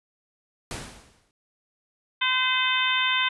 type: noise with exponential decay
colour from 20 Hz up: pink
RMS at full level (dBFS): -31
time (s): 0.71-1.31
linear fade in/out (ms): 1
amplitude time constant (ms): 130
type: harmonic tone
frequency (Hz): 513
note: C5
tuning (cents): -34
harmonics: 2 / 3 / 4 / 5 / 6 / 7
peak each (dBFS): -28 / -28 / -28 / -28 / -28 / -28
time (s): 2.21-3.29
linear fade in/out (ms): 10
effects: resampled to 24000 Hz